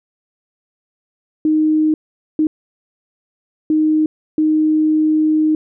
sine tone bursts at uneven times, 310 Hz, D#4, 6 cents flat, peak -11 dBFS, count 4, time 1.45-1.94 / 2.39-2.47 / 3.7-4.06 / 4.38-5.55 s, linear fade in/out 2 ms, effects none

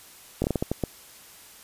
slowing click train, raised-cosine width 2 ms, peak -11 dBFS, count 8, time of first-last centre 0.42-0.837 s, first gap 21 ms, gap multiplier 1.34, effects white hiss -49 dBFS RMS until 1.63 s + resampled to 32000 Hz

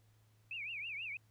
sine tone with vibrato, 2489 Hz, D#7, in tune, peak -40 dBFS, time 0.51-1.17 s, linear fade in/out 2 ms, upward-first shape triangle, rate 6.2 Hz, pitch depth 240 cents each way, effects added 108 Hz sine -66 dBFS peak until 1.3 s + pink hiss -75 dBFS RMS until 1.3 s

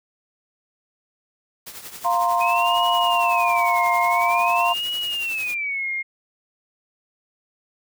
white noise with tremolo, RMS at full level -35 dBFS, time 1.66-5.55 s, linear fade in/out 10 ms, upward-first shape triangle, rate 11 Hz, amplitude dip 70%
sine chord, F suspended fourth, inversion none, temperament just, 698.5 / 931.3 / 1047.7 Hz, F5 / Bb5 / C6, 0 / -2 / +2 cents, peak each -21 / -23 / -21 dBFS, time 2.04-4.74 s, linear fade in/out 20 ms
sine tone with vibrato, 2489 Hz, D#7, in tune, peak -23 dBFS, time 2.4-6.03 s, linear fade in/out 20 ms, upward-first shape sine, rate 0.49 Hz, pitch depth 270 cents each way
effects none

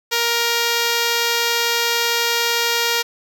5% pulse tone, 468.9 Hz, A#4, 10 cents sharp, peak -5 dBFS, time 0.11-3.03 s, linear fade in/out 20 ms, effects none

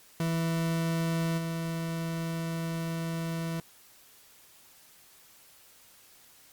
40% pulse tone with level steps, 164.81 Hz, E3, in tune, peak -26 / -30 dBFS, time 0.2-3.6 s, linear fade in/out 2 ms, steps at 1.37 s, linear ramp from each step 20 ms, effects white hiss -57 dBFS RMS until 6.52 s + Opus 48 kbps

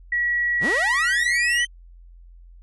sine tone, 1925 Hz, B6, 45 cents flat, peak -19 dBFS, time 0.12-1.65 s, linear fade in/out 5 ms
sawtooth linear sweep, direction up, 76.4 to 3136 Hz, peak -20 dBFS, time 0.6-1.67 s, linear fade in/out 50 ms
effects added 43 Hz sine -43 dBFS peak until 2.62 s + resampled to 24000 Hz

